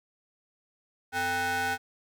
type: ring-modulated tone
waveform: 40% pulse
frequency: 348.8 Hz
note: F4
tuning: 2 cents flat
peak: -23 dBFS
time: 1.12-1.78 s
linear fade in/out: 50 ms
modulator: 1140 Hz
effects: none